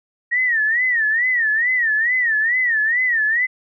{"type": "tone with vibrato", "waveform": "sine", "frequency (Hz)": 1866, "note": "A#6", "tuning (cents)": 1, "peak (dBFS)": -15, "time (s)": [0.31, 3.47], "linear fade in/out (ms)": 20, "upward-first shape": "sine", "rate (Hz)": 2.3, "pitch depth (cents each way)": 150, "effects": []}